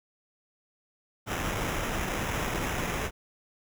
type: noise with sample-and-hold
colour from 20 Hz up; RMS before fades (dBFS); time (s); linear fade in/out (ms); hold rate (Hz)
pink; -31; 1.26-3.11; 50; 4410
effects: none